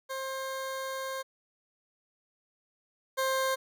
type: tone pair in turn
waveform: 20% pulse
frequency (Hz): 531 / 528.3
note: C5 / C5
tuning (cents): +25 / +17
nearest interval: unison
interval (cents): 8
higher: first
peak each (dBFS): -29 / -22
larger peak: second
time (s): 0.09-1.23 / 3.17-3.56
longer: first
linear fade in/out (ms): 20
effects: none